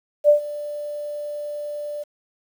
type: tone with ADSR envelope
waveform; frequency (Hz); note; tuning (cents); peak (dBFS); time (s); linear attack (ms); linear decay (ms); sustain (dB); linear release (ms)
sine; 590; D5; +8; -8; 0.24-2.04; 48; 110; -19; 17
effects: 8-bit